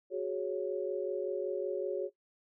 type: chord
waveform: sine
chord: F# suspended second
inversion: none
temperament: equal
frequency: 370 / 415.3 / 554.4 Hz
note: F#4 / G#4 / C#5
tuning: 0 / 0 / 0 cents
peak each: -35 / -37 / -36 dBFS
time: 0.1-2.1 s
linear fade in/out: 50 ms
effects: noise-tail reverb RT60 0.1 s tail -17 dB re dry